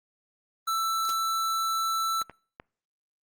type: tone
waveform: square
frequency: 1326 Hz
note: E6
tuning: 10 cents sharp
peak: -26 dBFS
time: 0.67-2.23 s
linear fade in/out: 10 ms
type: noise with exponential decay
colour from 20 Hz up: white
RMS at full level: -33 dBFS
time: 1.09-1.17 s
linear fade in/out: 0 ms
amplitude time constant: 16 ms
type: clicks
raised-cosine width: 0.5 ms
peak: -26 dBFS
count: 3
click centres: 2.216 / 2.297 / 2.599 s
effects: noise-tail reverb RT60 0.5 s tail -26 dB re dry + Opus 32 kbps